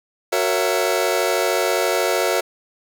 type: chord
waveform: sawtooth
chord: F# dominant seventh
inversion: none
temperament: just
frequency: 370 / 462.5 / 555 / 666 Hz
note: F#4 / A#4 / C#5 / E5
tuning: 0 / -14 / +2 / +18 cents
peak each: -19 dBFS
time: 0.32-2.41 s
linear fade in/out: 10 ms
effects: none